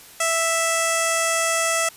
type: tone with notch filter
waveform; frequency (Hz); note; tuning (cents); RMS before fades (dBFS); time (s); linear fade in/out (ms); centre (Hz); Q
5% pulse; 659.3; E5; 0; -21; 0.2-1.89; 5; 4100; 0.94
effects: white hiss -45 dBFS RMS until 1.96 s + resampled to 32000 Hz